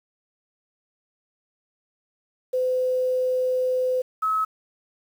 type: tone pair in turn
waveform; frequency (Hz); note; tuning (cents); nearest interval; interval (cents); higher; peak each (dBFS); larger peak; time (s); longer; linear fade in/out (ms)
sine; 509 / 1287.4; C5 / E6; -48 / -41; octave + major third; 1607; second; -20; neither; 2.53-4.02 / 4.22-4.45; first; 10
effects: 8-bit